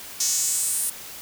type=tone with high-pass filter sweep; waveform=sawtooth; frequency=368.5 Hz; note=F#4; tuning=7 cents flat; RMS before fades=-24 dBFS; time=0.2-0.9 s; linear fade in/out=5 ms; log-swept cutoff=6100 to 9900 Hz; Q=3.6; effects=white hiss -39 dBFS RMS until 1.21 s